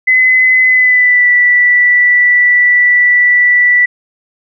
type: tone with pitch glide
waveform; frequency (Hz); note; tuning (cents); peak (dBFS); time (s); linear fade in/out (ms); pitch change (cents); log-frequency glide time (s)
sine; 2028 to 1964.6; B6 to B6; +45 to -10; -5; 0.07-3.86; 10; -55; 0.66-1.29
effects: none